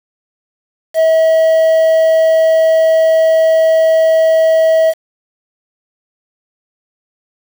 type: tone with quantisation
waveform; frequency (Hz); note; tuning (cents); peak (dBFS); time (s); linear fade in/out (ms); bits
triangle; 644; E5; -41; -5; 0.94-4.94; 50; 5
effects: none